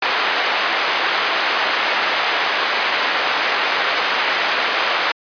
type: band-pass noise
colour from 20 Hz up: white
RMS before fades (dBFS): -19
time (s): 0.02-5.12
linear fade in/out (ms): 5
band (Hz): 550 to 2400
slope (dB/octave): 12
effects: resampled to 11025 Hz